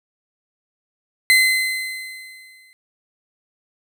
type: tone with exponential decay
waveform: 35% pulse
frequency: 2050 Hz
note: C7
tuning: 36 cents flat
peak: -8 dBFS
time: 1.3-2.73 s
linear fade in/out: 0 ms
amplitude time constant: 310 ms
effects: none